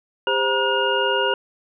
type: tone cluster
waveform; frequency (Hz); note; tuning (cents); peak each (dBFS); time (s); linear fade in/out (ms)
sine; 401.6 / 523 / 952 / 1443 / 2833; G4 / C5 / A#5 / F#6 / F7; +42 / -1 / +36 / -44 / +24; -24; 0.27-1.34; 2
effects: none